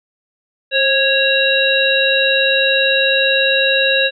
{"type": "harmonic tone with a mistuned harmonic", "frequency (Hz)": 551, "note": "C#5", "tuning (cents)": -11, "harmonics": [1, 3, 5, 7], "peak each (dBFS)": [-17, -17, -17, -17], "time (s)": [0.71, 4.11], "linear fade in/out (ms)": 50, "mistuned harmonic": 1, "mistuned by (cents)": -48, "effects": []}